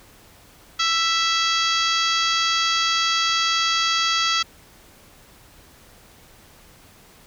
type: harmonic tone with a mistuned harmonic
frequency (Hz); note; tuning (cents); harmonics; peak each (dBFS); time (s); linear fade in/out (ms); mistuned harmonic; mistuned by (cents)
658; E5; -3; 2 / 3 / 4 / 5 / 6 / 7 / 8 / 9 / 10; -23 / -28 / -29 / -24 / -29 / -26 / -32 / -35 / -34; 0.79-4.43; 10; 2; +18
effects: pink hiss -50 dBFS RMS until 7.26 s

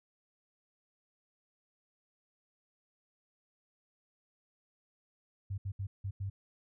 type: tone bursts at uneven times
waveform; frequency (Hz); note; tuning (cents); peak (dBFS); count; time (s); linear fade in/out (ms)
sine; 98; G2; 0; -34; 5; 5.5-5.58 / 5.65-5.72 / 5.79-5.87 / 6.04-6.11 / 6.2-6.3; 10
effects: none

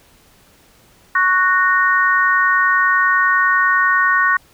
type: harmonic tone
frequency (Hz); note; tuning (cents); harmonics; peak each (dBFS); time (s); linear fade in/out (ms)
370; F#4; 0; 3 / 4 / 5; -16 / -16 / -16; 1.15-4.37; 5
effects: pink hiss -51 dBFS RMS until 4.53 s

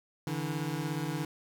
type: beating tone pair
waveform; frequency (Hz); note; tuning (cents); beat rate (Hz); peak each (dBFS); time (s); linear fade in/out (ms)
25% pulse; 145 / 162; D3 / E3; -22 / -30; 17; -31; 0.27-1.25; 2
effects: none

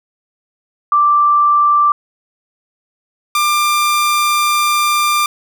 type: tone pair in turn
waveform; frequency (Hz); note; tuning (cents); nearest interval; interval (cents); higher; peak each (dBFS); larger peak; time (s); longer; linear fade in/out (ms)
sine / sawtooth; 1174.7 / 1191.8; D6 / D6; 0 / +25; unison; 25; second; -8; neither; 0.92-1.92 / 3.35-5.26; second; 2
effects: none

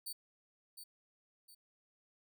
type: tone with echo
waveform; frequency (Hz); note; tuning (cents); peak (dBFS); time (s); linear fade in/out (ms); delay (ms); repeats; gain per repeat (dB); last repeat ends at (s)
10% pulse; 4548; C#8; +44; -34; 0.06-0.13; 10; 710; 2; -8; 1.55
effects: none

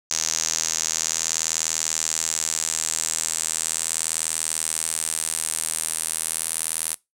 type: tone with band-pass filter sweep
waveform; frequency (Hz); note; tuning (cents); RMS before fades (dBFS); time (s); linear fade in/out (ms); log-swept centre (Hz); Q
square; 40.19; E1; -43; -26; 0.1-6.95; 10; 6400 to 9800; 4.7
effects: noise-tail reverb RT60 0.2 s tail -22 dB re dry

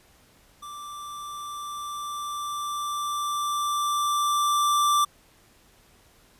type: tone with level ramp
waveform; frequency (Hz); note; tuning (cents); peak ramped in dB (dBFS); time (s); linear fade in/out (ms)
square; 1174.7; D6; 0; -38 to -19; 0.62-5.05; 10
effects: pink hiss -58 dBFS RMS until 6.39 s + resampled to 32000 Hz

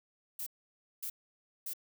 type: noise bursts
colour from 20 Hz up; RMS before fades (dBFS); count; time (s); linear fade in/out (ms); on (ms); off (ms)
violet; -39; 3; 0.39-1.735; 5; 75; 560
effects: none

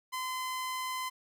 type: tone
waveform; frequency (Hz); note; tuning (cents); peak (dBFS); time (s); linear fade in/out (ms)
sawtooth; 1026; C6; -34; -30; 0.12-1.1; 20
effects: 12-bit

